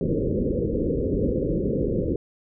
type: low-pass noise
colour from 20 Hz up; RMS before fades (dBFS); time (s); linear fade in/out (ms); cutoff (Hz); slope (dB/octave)
white; -24; 0.01-2.16; 2; 530; 96
effects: none